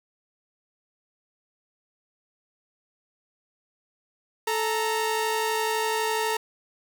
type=tone pair together; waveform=sawtooth; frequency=437.5 / 927 Hz; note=A4 / A#5; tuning=-10 / -10 cents; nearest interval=octave + minor second; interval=1300 cents; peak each=-23 dBFS; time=4.47-6.37 s; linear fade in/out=5 ms; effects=none